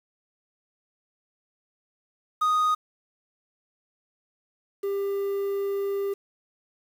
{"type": "tone pair in turn", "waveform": "triangle", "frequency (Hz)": [1243, 397.4], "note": ["D#6", "G4"], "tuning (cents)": [-2, 24], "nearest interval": "octave + minor sixth", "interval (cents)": 1974, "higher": "first", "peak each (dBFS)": [-18, -23], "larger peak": "first", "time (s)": [[2.41, 2.75], [4.83, 6.14]], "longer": "second", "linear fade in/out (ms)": 10, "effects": ["8-bit"]}